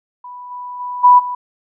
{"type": "tone with level steps", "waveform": "sine", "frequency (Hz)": 987, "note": "B5", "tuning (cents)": -1, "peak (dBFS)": [-30, -26, -22, -4, -20], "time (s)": [0.24, 1.35], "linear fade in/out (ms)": 5, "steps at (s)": [0.5, 0.79, 1.03, 1.18], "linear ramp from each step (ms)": 20, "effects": []}